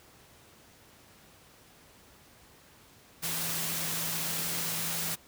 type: tone in noise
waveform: sine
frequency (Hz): 164.81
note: E3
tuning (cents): 0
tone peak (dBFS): -42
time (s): 3.22-5.16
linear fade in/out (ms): 20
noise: white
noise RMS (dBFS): -33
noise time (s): 3.22-5.16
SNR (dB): -12
effects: pink hiss -57 dBFS RMS until 5.27 s + high-pass 60 Hz 12 dB/octave